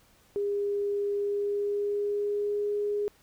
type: tone with pitch glide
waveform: sine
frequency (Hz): 405.8 to 412.7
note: G#4 to G#4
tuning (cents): -40 to -11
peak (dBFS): -26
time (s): 0.36-3.08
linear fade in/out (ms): 0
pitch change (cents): +29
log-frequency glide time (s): 1.14-2.67
effects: pink hiss -62 dBFS RMS until 3.22 s